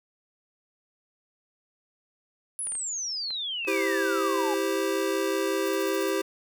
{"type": "exponential sweep", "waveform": "sine", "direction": "down", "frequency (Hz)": [10640, 814], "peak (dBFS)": -29, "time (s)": [2.59, 4.54], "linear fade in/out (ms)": 0}
{"type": "clicks", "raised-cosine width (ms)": 0.3, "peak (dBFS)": -29, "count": 8, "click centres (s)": [2.67, 2.721, 2.753, 3.306, 3.65, 3.777, 4.043, 4.181]}
{"type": "chord", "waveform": "square", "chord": "C major", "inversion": "first", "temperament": "just", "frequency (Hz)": [327, 392.4, 523.3], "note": ["E4", "G4", "C5"], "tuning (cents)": [-14, 2, 0], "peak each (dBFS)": [-31, -28, -32], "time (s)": [3.67, 6.22], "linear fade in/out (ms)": 10}
{"type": "noise bursts", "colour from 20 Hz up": "violet", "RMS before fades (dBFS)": -41, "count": 7, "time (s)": [5.66, 6.102], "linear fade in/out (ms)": 5, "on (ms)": 28, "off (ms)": 41}
{"effects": []}